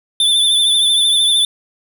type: tone with vibrato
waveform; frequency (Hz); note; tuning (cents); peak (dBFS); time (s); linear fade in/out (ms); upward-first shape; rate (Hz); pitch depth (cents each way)
square; 3520; A7; 0; -11; 0.2-1.45; 2; triangle; 13; 48
effects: none